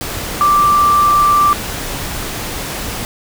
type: tone in noise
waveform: sine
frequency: 1174.7 Hz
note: D6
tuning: in tune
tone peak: -8 dBFS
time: 0.41-1.53 s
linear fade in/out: 0 ms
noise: pink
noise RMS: -23 dBFS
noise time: 0.01-3.05 s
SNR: +12 dB
effects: none

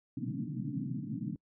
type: band-pass noise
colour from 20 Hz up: pink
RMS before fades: -37 dBFS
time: 0.17-1.36 s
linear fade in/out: 2 ms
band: 120 to 300 Hz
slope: 96 dB/octave
effects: noise-tail reverb RT60 0.1 s tail -26 dB re dry

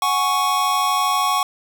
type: chord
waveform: square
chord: F# suspended second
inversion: none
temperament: just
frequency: 740 / 832.5 / 1110 Hz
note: F#5 / G#5 / C#6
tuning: 0 / +4 / +2 cents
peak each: -25 / -25 / -19 dBFS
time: 0.02-1.43 s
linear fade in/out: 2 ms
effects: 8-bit

